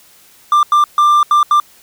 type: tone bursts at uneven times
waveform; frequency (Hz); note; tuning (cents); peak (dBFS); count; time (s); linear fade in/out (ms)
triangle; 1187; D6; +18; -5; 5; 0.52-0.63 / 0.72-0.84 / 0.98-1.23 / 1.31-1.43 / 1.51-1.6; 2
effects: white hiss -46 dBFS RMS until 1.82 s